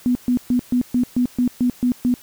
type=tone bursts; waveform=sine; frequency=246.9 Hz; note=B3; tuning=in tune; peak=-14 dBFS; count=10; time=0.06-2.14 s; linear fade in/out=0 ms; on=91 ms; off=130 ms; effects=white hiss -46 dBFS RMS until 2.22 s